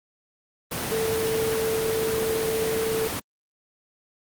sine tone in noise, 445.2 Hz, A4, 20 cents sharp, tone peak -23 dBFS, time 0.91-3.08 s, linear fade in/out 10 ms, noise pink, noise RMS -28 dBFS, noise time 0.71-3.2 s, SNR +2 dB, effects high-pass 100 Hz 12 dB/octave + Opus 24 kbps

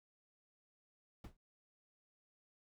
brown noise with exponential decay, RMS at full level -42 dBFS, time 1.24-1.37 s, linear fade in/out 5 ms, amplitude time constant 28 ms, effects none

